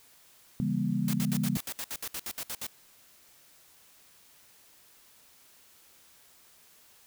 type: chord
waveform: sine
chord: C# diminished seventh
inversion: none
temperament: just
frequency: 138.59 / 166.31 / 199.57 / 239.5 Hz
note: C#3 / E3 / G3 / Bb3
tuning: 0 / +16 / +31 / +47 cents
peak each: -33 / -33 / -30 / -32 dBFS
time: 0.6-1.57 s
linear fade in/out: 0 ms
type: noise bursts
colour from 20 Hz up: white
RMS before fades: -36 dBFS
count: 14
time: 1.08-2.668 s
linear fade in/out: 2 ms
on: 54 ms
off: 64 ms
effects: white hiss -59 dBFS RMS until 7.06 s